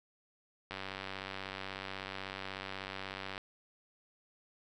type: click train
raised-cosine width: 0.3 ms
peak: -24 dBFS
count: 258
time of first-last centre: 0.71-3.379 s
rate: 96.3 Hz
effects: none